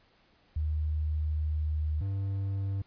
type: tone pair in turn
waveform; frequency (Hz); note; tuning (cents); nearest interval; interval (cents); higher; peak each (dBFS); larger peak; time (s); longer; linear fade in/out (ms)
sine / triangle; 76.7 / 97.91; D#2 / G2; -24 / -2; major third; 422; second; -27 / -27; neither; 0.56-2.01 / 2.01-2.82; first; 5
effects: pink hiss -65 dBFS RMS until 2.86 s + resampled to 11025 Hz